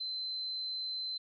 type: tone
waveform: sine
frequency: 4072 Hz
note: C8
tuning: 48 cents flat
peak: -35 dBFS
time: 0-1.18 s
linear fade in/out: 10 ms
effects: none